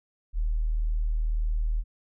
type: tone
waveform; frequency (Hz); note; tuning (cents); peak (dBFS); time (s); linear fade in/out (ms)
sine; 39.07; D#1; +8; -23; 0.33-1.84; 50
effects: none